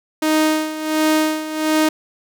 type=tone with tremolo; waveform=sawtooth; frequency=311.1 Hz; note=D#4; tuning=in tune; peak=-9 dBFS; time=0.22-1.89 s; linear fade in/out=5 ms; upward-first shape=sine; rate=1.4 Hz; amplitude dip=75%; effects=none